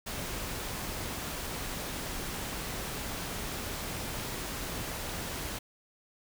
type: noise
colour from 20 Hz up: pink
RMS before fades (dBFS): -37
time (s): 0.06-5.59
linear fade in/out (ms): 10
effects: none